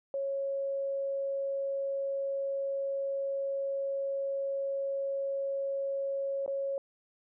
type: tone with dropouts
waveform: sine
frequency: 550 Hz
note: C#5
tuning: 14 cents flat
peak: -30 dBFS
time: 0.14-6.78 s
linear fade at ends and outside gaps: 1 ms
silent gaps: 6.462-6.478 s
effects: none